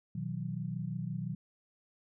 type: chord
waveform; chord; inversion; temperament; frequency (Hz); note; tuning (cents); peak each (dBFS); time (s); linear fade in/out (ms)
sine; B major; none; equal with one note detuned; 123.47 / 159.11 / 185; B2 / D#3 / F#3; 0 / +39 / 0; -39 / -38 / -39; 0.15-1.35; 5
effects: none